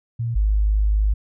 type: tone pair in turn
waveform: sine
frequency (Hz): 116.54 / 51.91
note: A#2 / G#1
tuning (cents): 0 / 0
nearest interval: octave + major second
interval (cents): 1400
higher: first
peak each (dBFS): -21 / -15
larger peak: second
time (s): 0.19-0.35 / 0.35-1.14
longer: second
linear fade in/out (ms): 10
effects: none